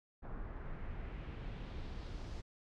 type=noise with low-pass filter sweep; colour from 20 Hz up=brown; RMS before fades=-44 dBFS; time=0.22-2.42 s; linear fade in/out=20 ms; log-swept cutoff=1300 to 5900 Hz; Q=1.6; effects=none